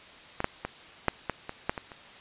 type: clicks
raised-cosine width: 0.5 ms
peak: -14 / -10 / -16 / -7 / -13 / -20 / -10 / -19 / -28 dBFS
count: 9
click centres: 0.404 / 0.444 / 0.65 / 1.083 / 1.297 / 1.494 / 1.695 / 1.778 / 1.918 s
effects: white hiss -49 dBFS RMS until 2.2 s + resampled to 8000 Hz